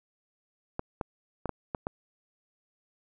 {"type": "clicks", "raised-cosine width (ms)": 1, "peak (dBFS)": -17, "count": 6, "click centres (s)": [0.794, 1.012, 1.457, 1.493, 1.748, 1.869], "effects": []}